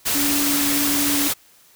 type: tone in noise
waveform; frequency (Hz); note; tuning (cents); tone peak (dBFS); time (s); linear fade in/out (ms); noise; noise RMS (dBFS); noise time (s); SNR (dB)
sine; 286.6; D4; -42; -22; 0.14-1.29; 20; white; -21; 0.05-1.34; -4
effects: white hiss -53 dBFS RMS until 1.75 s